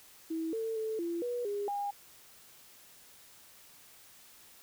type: tone with pitch steps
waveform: sine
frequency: 324.1 / 448.3 / 439.2 / 340 / 485.2 / 407.8 / 811 Hz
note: E4 / A4 / A4 / F4 / B4 / G#4 / G#5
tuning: -29 / +32 / -3 / -46 / -31 / -32 / -41 cents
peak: -32 dBFS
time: 0.3-1.91 s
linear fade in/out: 10 ms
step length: 230 ms
effects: white hiss -57 dBFS RMS until 4.62 s